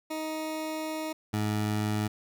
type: tone pair in turn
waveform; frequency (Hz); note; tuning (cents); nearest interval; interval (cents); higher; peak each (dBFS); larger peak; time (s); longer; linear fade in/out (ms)
20% pulse; 313.6 / 105.96; D#4 / G#2; +14 / +35; octave + perfect fifth; 1879; first; -27 / -22; second; 0.1-1.13 / 1.33-2.08; first; 10
effects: none